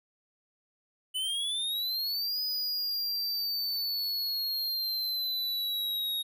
square exponential two-way sweep, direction up then down, 2988 to 4989 to 3751 Hz, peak -30 dBFS, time 1.14-6.23 s, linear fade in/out 20 ms, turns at 2.41 s, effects none

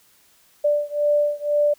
sine beating tone pair, 587.3 / 589.3 Hz, D5 / D5, 0 / +6 cents, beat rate 2 Hz, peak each -20 / -21 dBFS, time 0.64-1.74 s, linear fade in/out 10 ms, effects white hiss -57 dBFS RMS until 1.78 s

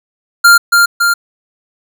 square tone with echo, 1397 Hz, F6, in tune, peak -3 dBFS, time 0.44-0.58 s, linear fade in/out 10 ms, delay 280 ms, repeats 2, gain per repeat -3 dB, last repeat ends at 1.14 s, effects none

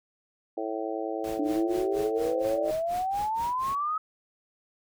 harmonic tone, 110 Hz, A2, in tune, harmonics 3 / 4 / 5 / 6 / 7, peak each -34 / -35 / -36 / -37 / -37 dBFS, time 0.57-2.71 s, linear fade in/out 5 ms
pink noise with tremolo, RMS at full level -42 dBFS, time 1.24-3.75 s, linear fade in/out 0 ms, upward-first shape sine, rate 4.2 Hz, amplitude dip 100%
sine exponential sweep, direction up, 290.8 to 1284 Hz, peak -26 dBFS, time 1.39-3.98 s, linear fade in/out 5 ms
effects none

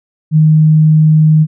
sine tone, 155.56 Hz, D#3, in tune, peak -4 dBFS, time 0.31-1.47 s, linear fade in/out 50 ms, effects none

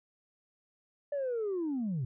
sine linear sweep, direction down, 587.3 to 116.54 Hz, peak -29 dBFS, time 1.12-2.05 s, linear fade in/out 5 ms, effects tanh soft clip ceiling -28 dBFS

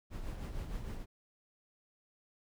brown noise with tremolo, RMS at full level -38 dBFS, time 0.1-1.06 s, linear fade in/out 50 ms, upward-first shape triangle, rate 6.5 Hz, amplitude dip 55%, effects none

